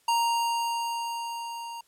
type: tone with level ramp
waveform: square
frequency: 932.3 Hz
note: A#5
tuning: in tune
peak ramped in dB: -22 to -37 dBFS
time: 0.08-1.81 s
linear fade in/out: 5 ms
effects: white hiss -65 dBFS RMS until 1.87 s + low-pass 12000 Hz 12 dB/octave